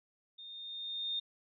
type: tone with level ramp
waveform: sine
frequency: 3653 Hz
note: A#7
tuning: 36 cents flat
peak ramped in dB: -47 to -32 dBFS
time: 0.38-1.2 s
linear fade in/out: 10 ms
effects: none